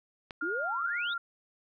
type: click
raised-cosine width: 0.3 ms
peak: -24 dBFS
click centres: 0.308 s
type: tone with vibrato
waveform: sine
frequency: 1400 Hz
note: F6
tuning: 4 cents sharp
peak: -31 dBFS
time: 0.41-1.18 s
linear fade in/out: 5 ms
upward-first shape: sine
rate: 2.1 Hz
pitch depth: 30 cents each way
type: exponential sweep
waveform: sine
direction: up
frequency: 293.7 to 3893 Hz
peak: -34 dBFS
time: 0.42-1.14 s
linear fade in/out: 10 ms
effects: none